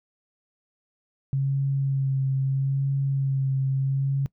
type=tone with vibrato; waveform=sine; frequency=135.9 Hz; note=C#3; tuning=34 cents flat; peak=-21 dBFS; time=1.33-4.26 s; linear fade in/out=0 ms; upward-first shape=sine; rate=0.77 Hz; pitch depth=22 cents each way; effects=noise-tail reverb RT60 0.1 s tail -22 dB re dry